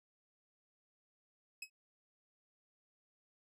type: tone with exponential decay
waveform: sawtooth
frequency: 2558 Hz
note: D#7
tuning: 47 cents sharp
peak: -36 dBFS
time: 1.62-1.7 s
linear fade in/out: 5 ms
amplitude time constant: 16 ms
effects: low-pass 12000 Hz 12 dB/octave